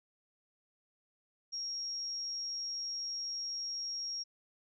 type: tone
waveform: sine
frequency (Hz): 5588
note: F8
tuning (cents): 0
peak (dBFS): -36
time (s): 1.52-4.24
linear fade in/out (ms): 20
effects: none